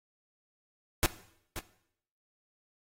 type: noise with echo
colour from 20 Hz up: pink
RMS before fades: -24 dBFS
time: 1.03-1.06 s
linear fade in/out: 0 ms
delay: 530 ms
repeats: 1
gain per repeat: -13 dB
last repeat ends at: 1.59 s
effects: noise-tail reverb RT60 0.7 s tail -17 dB re dry + AAC 48 kbps